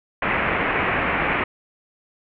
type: low-pass noise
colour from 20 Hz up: white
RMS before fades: -22 dBFS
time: 0.22-1.44 s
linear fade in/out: 5 ms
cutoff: 2500 Hz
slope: 48 dB/octave
effects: none